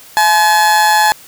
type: tone with amplitude modulation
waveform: 30% pulse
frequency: 853 Hz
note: G#5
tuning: 46 cents sharp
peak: -3 dBFS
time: 0.17-1.12 s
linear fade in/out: 0 ms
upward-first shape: sine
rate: 176 Hz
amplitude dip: 50%
effects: white hiss -39 dBFS RMS until 1.27 s